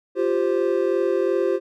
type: chord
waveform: triangle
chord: F suspended second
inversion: none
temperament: equal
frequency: 349.2 / 392 / 523.3 Hz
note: F4 / G4 / C5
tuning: 0 / 0 / 0 cents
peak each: -21 / -20 / -22 dBFS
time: 0.15-1.6 s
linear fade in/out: 50 ms
effects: none